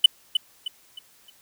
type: tone with echo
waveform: triangle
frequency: 2995 Hz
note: F#7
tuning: 20 cents sharp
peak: -6 dBFS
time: 0.04-0.06 s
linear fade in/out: 5 ms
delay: 310 ms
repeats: 4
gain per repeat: -9 dB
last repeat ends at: 1.3 s
effects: white hiss -57 dBFS RMS until 1.41 s